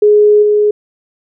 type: tone with level steps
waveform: sine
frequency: 418.4 Hz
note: G#4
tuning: 13 cents sharp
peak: -4 / -7 dBFS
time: 0.02-0.71 s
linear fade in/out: 5 ms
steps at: 0.42 s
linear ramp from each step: 10 ms
effects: none